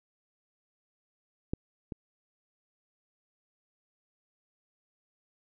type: clicks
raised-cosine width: 3 ms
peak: -17 / -24 dBFS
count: 2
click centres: 1.535 / 1.922 s
effects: none